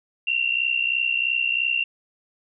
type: tone pair together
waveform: sine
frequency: 2716 / 2779 Hz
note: F7 / F7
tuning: -49 / -9 cents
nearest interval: unison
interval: 40 cents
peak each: -23 dBFS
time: 0.27-1.84 s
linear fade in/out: 5 ms
effects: none